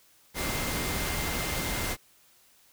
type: tone in noise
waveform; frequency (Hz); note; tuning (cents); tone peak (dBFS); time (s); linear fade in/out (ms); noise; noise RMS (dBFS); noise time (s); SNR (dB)
sine; 2093; C7; 0; -39; 0.34-1.97; 50; pink; -31; 0.34-1.97; -11
effects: white hiss -61 dBFS RMS until 2.72 s